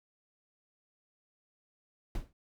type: noise with exponential decay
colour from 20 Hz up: brown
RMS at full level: -30 dBFS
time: 2.15-2.33 s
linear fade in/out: 2 ms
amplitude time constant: 37 ms
effects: none